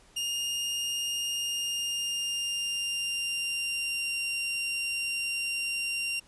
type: tone with pitch glide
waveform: sawtooth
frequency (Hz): 2827 to 2770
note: F7 to F7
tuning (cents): +20 to -15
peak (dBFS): -26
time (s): 0.16-6.2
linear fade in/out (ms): 10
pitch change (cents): -35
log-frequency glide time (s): 1.3-4.2
effects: pink hiss -59 dBFS RMS until 6.27 s + resampled to 24000 Hz